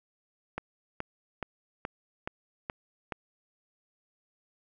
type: click train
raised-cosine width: 0.5 ms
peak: -18 dBFS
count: 7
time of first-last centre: 0.58-3.122 s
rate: 2.36 Hz
effects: none